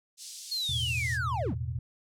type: band-pass noise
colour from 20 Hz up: pink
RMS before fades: -44 dBFS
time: 0.17-1.19 s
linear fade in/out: 50 ms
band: 4200 to 9600 Hz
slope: 24 dB/octave
type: linear sweep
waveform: triangle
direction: down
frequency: 4375 to 81.7 Hz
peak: -28 dBFS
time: 0.51-1.55 s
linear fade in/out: 10 ms
type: chord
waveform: sine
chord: E suspended fourth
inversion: none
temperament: equal with one note detuned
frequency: 82.41 / 109.56 / 123.47 Hz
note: E2 / A2 / B2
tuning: 0 / -7 / 0 cents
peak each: -35 / -37 / -34 dBFS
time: 0.69-1.79 s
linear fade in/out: 5 ms
effects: none